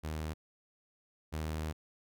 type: tone pair in turn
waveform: sawtooth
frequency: 77.78 / 78.14 Hz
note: D#2 / D#2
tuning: 0 / +8 cents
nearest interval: unison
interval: 8 cents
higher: second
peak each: -32 / -31 dBFS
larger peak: second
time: 0.03-0.34 / 1.32-1.73 s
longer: second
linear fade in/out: 20 ms
effects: none